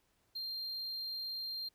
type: tone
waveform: triangle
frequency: 4186 Hz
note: C8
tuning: in tune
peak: -37 dBFS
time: 0.35-1.69 s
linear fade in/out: 10 ms
effects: pink hiss -75 dBFS RMS until 1.74 s